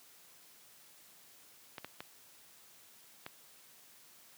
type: clicks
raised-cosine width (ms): 0.3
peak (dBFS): -26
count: 4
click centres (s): 1.782 / 1.846 / 2.005 / 3.264
effects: white hiss -60 dBFS RMS until 4.37 s + high-pass 100 Hz 12 dB/octave